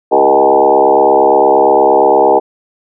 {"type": "tone with frequency modulation", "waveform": "sine", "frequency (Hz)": 622.3, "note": "D#5", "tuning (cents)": 0, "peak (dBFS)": -5, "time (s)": [0.11, 2.4], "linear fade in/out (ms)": 20, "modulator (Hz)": 68.6, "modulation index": 3.9, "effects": []}